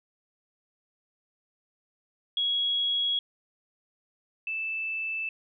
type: tone pair in turn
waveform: sine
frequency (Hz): 3324 / 2638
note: G#7 / E7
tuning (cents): +1 / +1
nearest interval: major third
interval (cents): 400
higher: first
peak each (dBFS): -24 / -29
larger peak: first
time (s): 2.37-3.19 / 4.47-5.29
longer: neither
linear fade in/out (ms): 2
effects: none